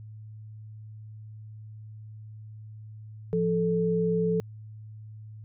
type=tone pair together; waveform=sine; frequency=173.54 / 437.3 Hz; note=F3 / A4; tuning=-11 / -11 cents; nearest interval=octave + major third; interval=1600 cents; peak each=-26 / -25 dBFS; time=3.33-4.4 s; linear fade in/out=0 ms; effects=added 108 Hz sine -41 dBFS peak until 5.44 s